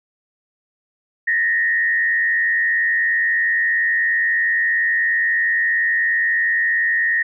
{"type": "tone with frequency modulation", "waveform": "sine", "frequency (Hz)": 1857, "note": "A#6", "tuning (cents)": -7, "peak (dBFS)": -15, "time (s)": [1.27, 7.23], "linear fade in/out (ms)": 10, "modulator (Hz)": 89, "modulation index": 0.8, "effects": []}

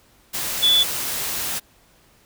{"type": "tone in noise", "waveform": "sine", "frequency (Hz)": 3451, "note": "A7", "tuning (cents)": -34, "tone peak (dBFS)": -13, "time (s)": [0.62, 0.84], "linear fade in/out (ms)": 20, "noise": "white", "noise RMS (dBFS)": -26, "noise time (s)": [0.33, 1.6], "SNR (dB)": 10, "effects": ["pink hiss -56 dBFS RMS until 2.25 s"]}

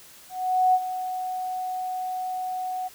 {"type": "tone with ADSR envelope", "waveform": "sine", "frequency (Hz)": 740, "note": "F#5", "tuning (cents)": 0, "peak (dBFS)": -15, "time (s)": [0.29, 2.89], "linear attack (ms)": 450, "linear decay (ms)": 49, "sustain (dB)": -12, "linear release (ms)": 24, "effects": ["white hiss -49 dBFS RMS until 2.94 s"]}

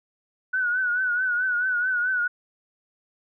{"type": "tone with vibrato", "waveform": "sine", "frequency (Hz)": 1480, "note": "F#6", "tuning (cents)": 0, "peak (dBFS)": -21, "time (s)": [0.53, 2.28], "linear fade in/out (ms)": 10, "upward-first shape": "triangle", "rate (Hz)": 4.6, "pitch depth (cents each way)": 77, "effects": []}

